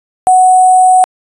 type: tone with sample-and-hold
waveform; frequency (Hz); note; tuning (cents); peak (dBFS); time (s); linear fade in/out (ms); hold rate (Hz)
sine; 740; F#5; 0; -3; 0.27-1.04; 0; 8820
effects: resampled to 24000 Hz